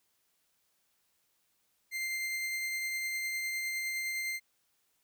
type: tone with tremolo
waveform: 40% pulse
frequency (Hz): 2093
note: C7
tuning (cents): 0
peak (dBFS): -31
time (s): 1.91-4.4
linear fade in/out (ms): 50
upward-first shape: triangle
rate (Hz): 9.8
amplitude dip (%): 25
effects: white hiss -75 dBFS RMS until 5.03 s